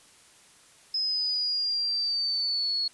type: exponential sweep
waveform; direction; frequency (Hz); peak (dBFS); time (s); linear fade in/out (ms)
sine; down; 5110 to 4338; -25; 0.94-2.88; 5
effects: white hiss -56 dBFS RMS until 2.93 s + resampled to 24000 Hz